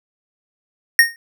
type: tone with exponential decay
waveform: square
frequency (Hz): 1852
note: A#6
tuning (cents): -12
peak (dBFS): -4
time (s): 0.99-1.16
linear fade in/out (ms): 1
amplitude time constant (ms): 35
effects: none